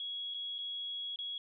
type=tone with dropouts; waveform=sine; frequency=3331 Hz; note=G#7; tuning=4 cents sharp; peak=-37 dBFS; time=0-1.38 s; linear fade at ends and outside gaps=2 ms; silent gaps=0.34-0.344 / 0.583-0.587 / 1.16-1.188 s; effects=none